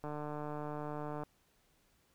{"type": "click train", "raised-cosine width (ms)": 1, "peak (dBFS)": -28, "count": 179, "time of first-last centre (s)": [0.04, 1.235], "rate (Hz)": 149, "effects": ["pink hiss -72 dBFS RMS until 2.14 s"]}